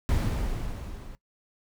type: noise with level ramp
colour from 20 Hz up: brown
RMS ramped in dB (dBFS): -23 to -42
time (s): 0.09-1.15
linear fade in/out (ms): 0
effects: noise-tail reverb RT60 0.1 s tail -19 dB re dry